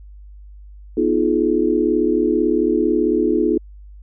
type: chord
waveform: sine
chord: F half-diminished seventh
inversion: second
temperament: equal with one note detuned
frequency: 246.9 / 311.1 / 349.2 / 424.5 Hz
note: Cb4 / Eb4 / F4 / Ab4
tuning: 0 / 0 / 0 / +38 cents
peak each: -22 / -19 / -19 / -20 dBFS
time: 0.97-3.58 s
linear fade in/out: 5 ms
effects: added 50 Hz sine -37 dBFS peak until 4.02 s